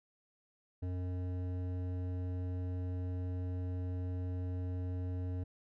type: tone with hard clipping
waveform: sine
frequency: 90.6 Hz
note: F#2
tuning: 36 cents flat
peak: -37 dBFS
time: 0.82-5.44 s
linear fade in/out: 10 ms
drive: 12 dB
effects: none